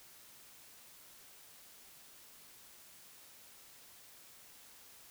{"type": "silence", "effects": ["white hiss -58 dBFS RMS until 5.1 s"]}